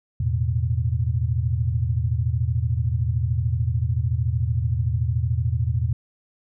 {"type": "chord", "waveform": "sine", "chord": "E suspended fourth", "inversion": "none", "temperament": "equal", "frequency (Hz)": [82.41, 110, 123.47], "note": ["E2", "A2", "B2"], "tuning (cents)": [0, 0, 0], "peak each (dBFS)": -24, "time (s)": [0.2, 5.93], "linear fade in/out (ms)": 5, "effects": []}